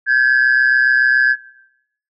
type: tone pair together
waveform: sine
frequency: 1568 / 1695.1 Hz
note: G6 / G#6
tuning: 0 / +35 cents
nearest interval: minor second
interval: 135 cents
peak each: -12 dBFS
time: 0.06-1.36 s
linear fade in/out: 50 ms
effects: noise-tail reverb RT60 0.8 s tail -19 dB re dry + tanh soft clip ceiling -6 dBFS